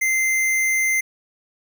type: tone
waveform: square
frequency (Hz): 2080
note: C7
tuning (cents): -11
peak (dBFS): -18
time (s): 0.01-1.01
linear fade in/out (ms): 10
effects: none